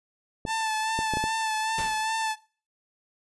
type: clicks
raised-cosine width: 2 ms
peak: -17 dBFS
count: 5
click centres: 0.452 / 0.99 / 1.137 / 1.171 / 1.24 s
type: tone with vibrato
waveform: sawtooth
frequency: 880 Hz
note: A5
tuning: in tune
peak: -22 dBFS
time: 0.46-2.36 s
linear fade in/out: 50 ms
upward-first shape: sine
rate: 2.5 Hz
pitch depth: 27 cents each way
type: noise with exponential decay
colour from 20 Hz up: pink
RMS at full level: -32 dBFS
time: 1.78-2.13 s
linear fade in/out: 2 ms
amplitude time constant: 75 ms
effects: noise-tail reverb RT60 0.4 s tail -20 dB re dry + resampled to 24000 Hz